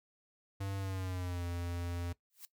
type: tone with pitch glide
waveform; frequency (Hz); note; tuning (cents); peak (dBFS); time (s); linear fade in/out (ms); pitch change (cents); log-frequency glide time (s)
square; 98 to 86.81; G2 to F2; 0 to -10; -37; 0.6-2.13; 10; -210; 0.77-1.45
type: noise with exponential growth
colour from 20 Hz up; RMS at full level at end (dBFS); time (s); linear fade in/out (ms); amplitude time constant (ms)
blue; -45; 2.3-2.45; 0; 32
effects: noise-tail reverb RT60 0.1 s tail -17 dB re dry